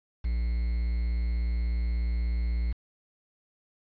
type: tone with quantisation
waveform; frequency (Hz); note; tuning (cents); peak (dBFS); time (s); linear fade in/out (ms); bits
triangle; 58.27; A#1; 0; -23; 0.24-2.73; 10; 8
effects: resampled to 11025 Hz